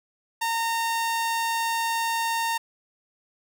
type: tone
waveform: sawtooth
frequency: 917 Hz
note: A#5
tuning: 29 cents flat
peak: -20 dBFS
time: 0.41-2.58 s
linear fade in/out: 10 ms
effects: none